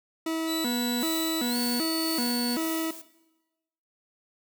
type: tone with vibrato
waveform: 40% pulse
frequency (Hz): 280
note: C#4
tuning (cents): +18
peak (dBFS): -26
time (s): 0.26-2.91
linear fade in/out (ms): 5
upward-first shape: square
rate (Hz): 1.3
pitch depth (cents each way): 250
type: tone with pitch glide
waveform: sawtooth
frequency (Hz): 3951 to 4461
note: B7 to C#8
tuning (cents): 0 to +10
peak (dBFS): -28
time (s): 0.46-2.58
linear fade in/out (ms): 50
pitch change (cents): +210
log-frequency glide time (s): 1.5-1.56
type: noise with tremolo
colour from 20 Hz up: blue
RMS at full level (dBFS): -36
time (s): 1-3.02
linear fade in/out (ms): 10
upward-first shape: sine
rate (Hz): 1.9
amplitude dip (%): 60
effects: noise-tail reverb RT60 1.0 s tail -17 dB re dry